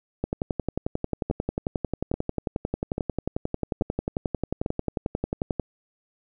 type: two click trains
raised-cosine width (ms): 2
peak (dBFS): -13 / -12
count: 5 / 61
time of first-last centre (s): 1.3-4.661 / 0.24-5.597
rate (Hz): 1.19 / 11.2
effects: none